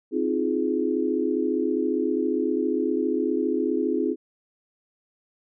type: chord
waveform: sine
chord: F minor seventh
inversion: second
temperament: just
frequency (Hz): 261.9 / 314.3 / 349.2 / 419.1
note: C4 / Eb4 / F4 / Ab4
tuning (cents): +2 / +18 / 0 / +16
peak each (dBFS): -27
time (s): 0.11-4.16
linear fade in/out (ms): 50
effects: none